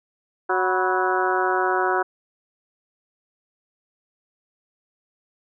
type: harmonic tone with a mistuned harmonic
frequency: 185 Hz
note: F#3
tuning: in tune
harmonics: 2 / 3 / 4 / 5 / 6 / 7 / 8 / 9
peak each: -24 / -31 / -25 / -26 / -31 / -28 / -26 / -36 dBFS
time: 0.49-2.03 s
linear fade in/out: 10 ms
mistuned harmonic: 5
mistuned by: +94 cents
effects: none